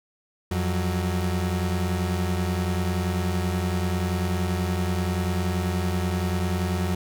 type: tone pair together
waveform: 35% pulse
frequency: 87.64 / 185.7 Hz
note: F2 / F#3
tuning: +7 / +7 cents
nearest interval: octave + minor second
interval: 1300 cents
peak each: -23 / -26 dBFS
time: 0.51-6.95 s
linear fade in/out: 5 ms
effects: none